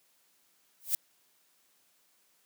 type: noise with exponential growth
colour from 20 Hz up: violet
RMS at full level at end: -24 dBFS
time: 0.8-0.95 s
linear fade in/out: 0 ms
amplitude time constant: 31 ms
effects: white hiss -69 dBFS RMS until 2.45 s + high-pass 150 Hz 12 dB/octave